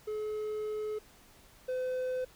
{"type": "tone pair in turn", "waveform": "triangle", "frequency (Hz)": [427.3, 509.6], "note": ["G#4", "C5"], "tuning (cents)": [49, -46], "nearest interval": "minor third", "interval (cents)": 305, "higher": "second", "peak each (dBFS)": [-31, -29], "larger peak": "second", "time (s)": [[0.07, 0.99], [1.68, 2.25]], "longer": "first", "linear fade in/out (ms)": 10, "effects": ["pink hiss -59 dBFS RMS until 2.35 s"]}